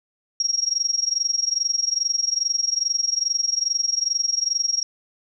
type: tone with amplitude modulation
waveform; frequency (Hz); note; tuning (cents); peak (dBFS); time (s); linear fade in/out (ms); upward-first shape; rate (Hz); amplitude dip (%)
sine; 5600; F8; +4; -16; 0.4-4.83; 2; sine; 22.4; 90
effects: none